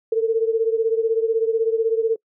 sine beating tone pair, 446.4 / 462.4 Hz, A4 / A#4, +25 / -14 cents, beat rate 16 Hz, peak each -18 / -22 dBFS, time 0.12-2.16 s, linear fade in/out 5 ms, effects noise-tail reverb RT60 0.1 s tail -25 dB re dry

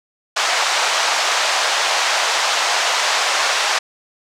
pink band-pass noise, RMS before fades -18 dBFS, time 0.36-3.79 s, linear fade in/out 10 ms, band 650 to 6900 Hz, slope 24 dB/octave, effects none

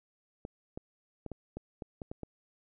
clicks, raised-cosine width 2 ms, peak -26 dBFS, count 9, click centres 0.451 / 0.775 / 1.263 / 1.317 / 1.57 / 1.822 / 2.018 / 2.115 / 2.233 s, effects none

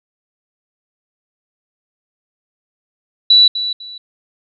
sine tone with echo, 3946 Hz, B7, 2 cents flat, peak -5 dBFS, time 3.3-3.48 s, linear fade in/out 5 ms, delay 250 ms, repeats 2, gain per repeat -12 dB, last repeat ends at 3.98 s, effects none

